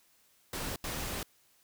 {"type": "noise bursts at uneven times", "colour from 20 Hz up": "pink", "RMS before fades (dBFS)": -37, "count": 2, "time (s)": [[0.53, 0.76], [0.84, 1.23]], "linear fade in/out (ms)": 2, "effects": ["white hiss -67 dBFS RMS until 1.63 s"]}